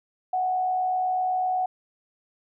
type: tone with frequency modulation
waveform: sine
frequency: 740 Hz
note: F#5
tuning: in tune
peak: -22 dBFS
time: 0.33-1.66 s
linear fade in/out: 5 ms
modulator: 67.9 Hz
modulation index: 0.25
effects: none